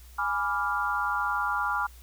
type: chord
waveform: sine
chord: G# diminished seventh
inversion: none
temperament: equal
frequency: 830.6 / 987.8 / 1174.7 / 1396.9 Hz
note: G#5 / B5 / D6 / F6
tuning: 0 / 0 / 0 / 0 cents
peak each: -32 / -32 / -31 / -29 dBFS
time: 0.18-1.87 s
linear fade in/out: 10 ms
effects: added 60 Hz sine -47 dBFS peak until 2.02 s + white hiss -56 dBFS RMS until 2.02 s